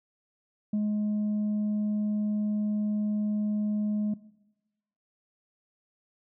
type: tone with tanh clipping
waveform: sine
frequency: 210 Hz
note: G#3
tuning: 19 cents sharp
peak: -25 dBFS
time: 0.73-4.14 s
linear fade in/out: 5 ms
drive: 1 dB
effects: noise-tail reverb RT60 1.0 s tail -19 dB re dry

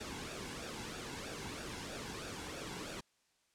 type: noise with flanger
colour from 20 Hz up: pink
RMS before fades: -44 dBFS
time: 0-3.01 s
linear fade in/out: 10 ms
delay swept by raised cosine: 0.96 to 1.67 ms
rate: 3.1 Hz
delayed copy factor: -0.6
effects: white hiss -75 dBFS RMS until 3.54 s + low-pass 8000 Hz 12 dB/octave

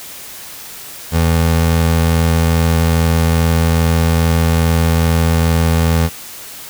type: tone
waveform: 25% pulse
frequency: 82.41 Hz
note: E2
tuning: in tune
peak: -7 dBFS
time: 1.11-6.1 s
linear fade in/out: 50 ms
effects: white hiss -32 dBFS RMS until 6.69 s

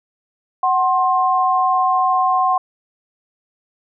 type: tone pair together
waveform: sine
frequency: 746.2 / 1059 Hz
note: F#5 / C6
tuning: +14 / +21 cents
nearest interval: tritone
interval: 607 cents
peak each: -16 dBFS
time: 0.63-2.58 s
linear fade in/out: 5 ms
effects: none

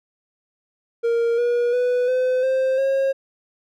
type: tone with pitch steps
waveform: triangle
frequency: 466.2 / 480.1 / 494.5 / 509.3 / 524.5 / 540.2 Hz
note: A#4 / B4 / B4 / C5 / C5 / C#5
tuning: 0 / -49 / +2 / -47 / +4 / -45 cents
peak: -15 dBFS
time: 1.03-3.13 s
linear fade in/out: 20 ms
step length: 350 ms
effects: none

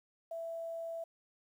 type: tone with quantisation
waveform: sine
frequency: 663 Hz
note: E5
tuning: 10 cents sharp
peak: -38 dBFS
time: 0.31-1.04 s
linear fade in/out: 5 ms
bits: 11
effects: none

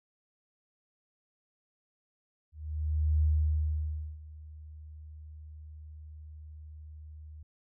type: tone with ADSR envelope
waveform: sine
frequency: 76.7 Hz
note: D#2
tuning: 24 cents flat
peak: -22 dBFS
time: 2.52-7.43 s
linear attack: 700 ms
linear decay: 960 ms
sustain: -22 dB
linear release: 5 ms
effects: none

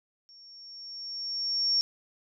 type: tone with level ramp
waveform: sine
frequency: 5500 Hz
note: F8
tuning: 27 cents flat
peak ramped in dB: -51 to -21 dBFS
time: 0.29-1.81 s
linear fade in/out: 0 ms
effects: none

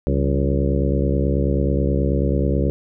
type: harmonic tone with a mistuned harmonic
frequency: 69.3 Hz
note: C#2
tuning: in tune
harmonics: 1 / 2 / 3 / 4 / 5 / 6 / 7 / 8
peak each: -20 / -23 / -25 / -26 / -27 / -28 / -28 / -29 dBFS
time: 0.07-2.7 s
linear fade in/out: 0 ms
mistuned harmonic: 3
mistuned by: -100 cents
effects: none

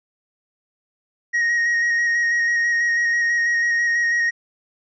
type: tone with vibrato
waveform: triangle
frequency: 1879 Hz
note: A#6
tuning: 13 cents sharp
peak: -15 dBFS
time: 1.33-4.31 s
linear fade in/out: 20 ms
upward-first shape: square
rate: 6.1 Hz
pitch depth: 15 cents each way
effects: resampled to 16000 Hz

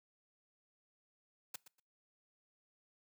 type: noise with echo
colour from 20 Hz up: white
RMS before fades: -43 dBFS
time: 1.54-1.56 s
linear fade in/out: 5 ms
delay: 120 ms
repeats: 2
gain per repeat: -14 dB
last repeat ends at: 1.8 s
effects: noise-tail reverb RT60 0.4 s tail -25 dB re dry + high-pass 150 Hz 12 dB/octave

